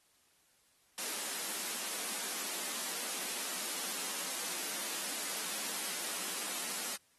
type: high-pass noise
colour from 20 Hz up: white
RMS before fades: -38 dBFS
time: 0.98-6.96 s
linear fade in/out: 2 ms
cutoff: 180 Hz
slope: 96 dB/octave
effects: white hiss -70 dBFS RMS until 7.18 s + AAC 32 kbps